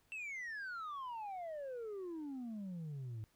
sine exponential sweep, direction down, 2699 to 105.1 Hz, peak -39 dBFS, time 0.12-3.24 s, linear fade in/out 0 ms, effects tanh soft clip ceiling -41 dBFS + pink hiss -74 dBFS RMS until 3.35 s

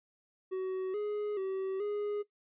triangle tone with pitch steps, 375.6 / 417.4 / 382.7 / 413.9 Hz, F#4 / G#4 / G4 / G#4, +26 / +9 / -42 / -6 cents, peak -30 dBFS, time 0.51-2.23 s, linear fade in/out 20 ms, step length 430 ms, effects noise-tail reverb RT60 0.1 s tail -18 dB re dry + resampled to 8000 Hz

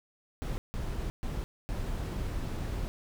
brown noise bursts at uneven times, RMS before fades -34 dBFS, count 4, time 0.42-0.58 / 0.74-1.1 / 1.23-1.44 / 1.69-2.88 s, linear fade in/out 0 ms, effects none

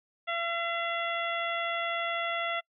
harmonic tone with a mistuned harmonic, 678 Hz, E5, 49 cents sharp, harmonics 1 / 2 / 3 / 4 / 5, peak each -34 / -34 / -34 / -39 / -39 dBFS, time 0.27-2.61 s, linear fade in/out 20 ms, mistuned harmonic 4, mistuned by +20 cents, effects noise-tail reverb RT60 0.1 s tail -26 dB re dry

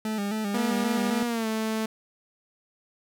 40% pulse tone with vibrato, 209.4 Hz, G#3, 15 cents sharp, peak -26 dBFS, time 0.05-1.23 s, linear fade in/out 2 ms, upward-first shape square, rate 3.8 Hz, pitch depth 65 cents each way
sawtooth tone with pitch glide, 240 to 220.1 Hz, B3 to A3, -49 to +1 cents, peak -22 dBFS, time 0.54-1.86 s, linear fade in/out 5 ms, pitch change -150 cents, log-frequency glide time 1.25-1.47 s
effects none

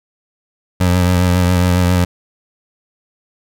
25% pulse tone with vibrato, 89.8 Hz, F2, 49 cents sharp, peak -7 dBFS, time 0.8-2.05 s, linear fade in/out 10 ms, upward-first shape triangle, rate 7.3 Hz, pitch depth 39 cents each way, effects none

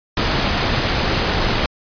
pink noise, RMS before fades -18 dBFS, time 0.17-1.66 s, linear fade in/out 2 ms, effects resampled to 11025 Hz

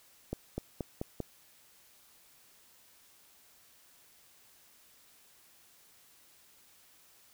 accelerating click train, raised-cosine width 2 ms, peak -21 dBFS, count 5, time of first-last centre 0.33-1.203 s, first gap 250 ms, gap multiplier 0.91, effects white hiss -62 dBFS RMS until 7.33 s

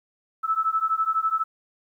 sine beating tone pair, 1304 / 1316 Hz, E6 / E6, -19 / -3 cents, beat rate 12 Hz, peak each -24 dBFS, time 0.43-1.44 s, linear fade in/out 20 ms, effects 10-bit

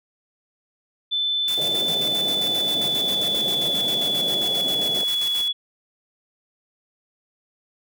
sine tone with pitch glide, 3520 to 3388 Hz, A7 to G#7, 0 to +34 cents, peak -20 dBFS, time 1.11-5.53 s, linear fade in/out 20 ms, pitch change -66 cents, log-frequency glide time 1.78-5.35 s
white noise with tremolo, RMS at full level -33 dBFS, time 1.48-5.48 s, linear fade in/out 0 ms, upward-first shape square, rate 7.5 Hz, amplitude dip 55%
white band-pass noise, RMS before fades -33 dBFS, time 1.57-5.04 s, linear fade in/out 5 ms, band 130 to 740 Hz, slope 48 dB/octave
effects none

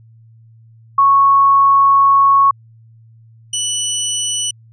sine / 10% pulse tone pair in turn, 1105 / 2964 Hz, C#6 / F#7, -6 / +2 cents, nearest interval octave + perfect fourth, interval 1708 cents, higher second, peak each -7 dBFS, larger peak neither, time 0.98-2.51 / 3.53-4.51 s, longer first, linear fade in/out 5 ms, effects added 113 Hz sine -42 dBFS peak until 4.72 s + resampled to 22050 Hz

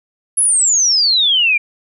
sine exponential sweep, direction down, 10870 to 2331 Hz, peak -10 dBFS, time 0.37-1.58 s, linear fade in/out 10 ms, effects none

